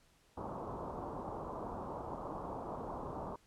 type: low-pass noise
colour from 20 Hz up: white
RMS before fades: -43 dBFS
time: 0.37-3.36 s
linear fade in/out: 5 ms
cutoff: 1100 Hz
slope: 48 dB/octave
effects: pink hiss -69 dBFS RMS until 3.46 s + low-pass 11000 Hz 12 dB/octave